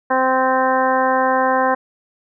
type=harmonic tone; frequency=260 Hz; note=C4; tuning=11 cents flat; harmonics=1 / 2 / 3 / 4 / 5 / 6 / 7; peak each=-24 / -19 / -19 / -19 / -29 / -24 / -27 dBFS; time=0.1-1.75 s; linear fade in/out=10 ms; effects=none